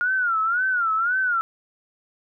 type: tone with vibrato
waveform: sine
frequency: 1412 Hz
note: F6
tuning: 19 cents sharp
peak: -19 dBFS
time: 0.01-1.41 s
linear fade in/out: 0 ms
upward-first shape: sine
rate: 1.9 Hz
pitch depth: 150 cents each way
effects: none